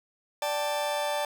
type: chord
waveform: 40% pulse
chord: D suspended fourth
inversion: none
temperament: just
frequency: 587.3 / 783.1 / 881 Hz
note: D5 / G5 / A5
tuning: 0 / -2 / +2 cents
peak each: -29 / -35 / -31 dBFS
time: 0.42-1.25 s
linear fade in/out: 2 ms
effects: none